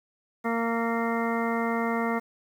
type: harmonic tone with a mistuned harmonic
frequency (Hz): 230.6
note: A#3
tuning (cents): -19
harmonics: 1 / 2 / 3 / 4 / 5 / 6 / 8 / 9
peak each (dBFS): -28 / -31 / -33 / -34 / -35 / -36 / -37 / -38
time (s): 0.44-2.2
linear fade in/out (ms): 20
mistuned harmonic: 9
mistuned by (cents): +21
effects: 9-bit